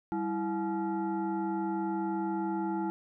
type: tone with frequency modulation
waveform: sine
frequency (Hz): 329.6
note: E4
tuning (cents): 0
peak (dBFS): -29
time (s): 0.12-2.9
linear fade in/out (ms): 0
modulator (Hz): 525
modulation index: 1.1
effects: none